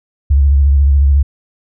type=tone with vibrato; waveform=sine; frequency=69.9 Hz; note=C#2; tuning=15 cents sharp; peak=-6 dBFS; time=0.3-1.23 s; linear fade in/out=10 ms; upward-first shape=triangle; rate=14 Hz; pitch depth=88 cents each way; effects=none